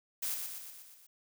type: noise with echo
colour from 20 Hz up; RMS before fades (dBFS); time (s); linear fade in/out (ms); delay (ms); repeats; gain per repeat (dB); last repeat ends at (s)
blue; -35; 0.22-0.35; 10; 120; 6; -4; 1.07
effects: none